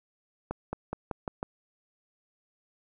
accelerating click train, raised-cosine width 1 ms, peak -18 dBFS, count 6, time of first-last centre 0.51-1.429 s, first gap 220 ms, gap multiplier 0.91, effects none

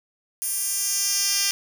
10% pulse tone with high-pass filter sweep, 397.2 Hz, G4, 23 cents sharp, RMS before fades -24 dBFS, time 0.42-1.51 s, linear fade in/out 0 ms, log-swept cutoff 10000 to 4200 Hz, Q 1.6, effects none

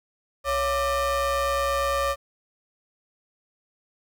square ring-modulated tone, 311.1 Hz, D#4, in tune, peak -20 dBFS, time 0.44-2.16 s, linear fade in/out 50 ms, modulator 869 Hz, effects 10-bit

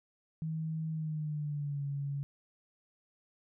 sine tone with pitch glide, 159.2 to 141.01 Hz, D#3 to C#3, +40 to +30 cents, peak -33 dBFS, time 0.42-2.23 s, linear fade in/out 0 ms, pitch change -210 cents, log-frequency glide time 0.91-1.84 s, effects none

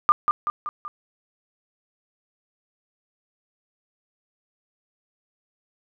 sine tone with echo, 1200 Hz, D6, 37 cents sharp, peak -11 dBFS, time 0.09-0.12 s, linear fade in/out 0 ms, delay 190 ms, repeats 4, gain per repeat -5 dB, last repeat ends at 0.88 s, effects none

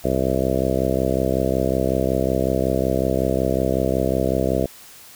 harmonic tone, 65.41 Hz, C2, in tune, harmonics 1 / 2 / 3 / 4 / 5 / 6 / 7 / 8 / 9 / 10, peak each -27 / -27 / -27 / -27 / -27 / -27 / -27 / -27 / -27 / -27 dBFS, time 0.04-4.66 s, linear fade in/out 5 ms, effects white hiss -44 dBFS RMS until 5.15 s

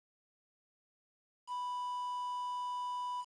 triangle tone with quantisation, 987.8 Hz, B5, in tune, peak -34 dBFS, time 1.47-3.25 s, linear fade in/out 50 ms, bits 9, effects resampled to 22050 Hz

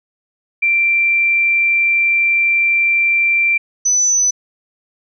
sine tone pair in turn, 2356 / 5999 Hz, D7 / F#8, +5 / +23 cents, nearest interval octave + major third, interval 1618 cents, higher second, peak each -11 dBFS, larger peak neither, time 0.62-3.58 / 3.85-4.31 s, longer first, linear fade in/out 10 ms, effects none

